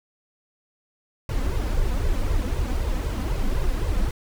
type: noise with flanger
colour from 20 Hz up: brown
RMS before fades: -23 dBFS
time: 1.29-4.11 s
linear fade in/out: 2 ms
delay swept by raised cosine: 1.9 to 4 ms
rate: 3.9 Hz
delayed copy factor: +0.85
effects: none